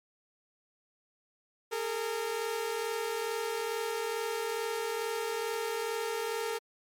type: tone pair together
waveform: sawtooth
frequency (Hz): 415.3 / 457.6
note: G#4 / A#4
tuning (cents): 0 / -32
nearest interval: major second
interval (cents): 168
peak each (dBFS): -33 / -29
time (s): 1.71-6.59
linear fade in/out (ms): 20
effects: MP3 64 kbps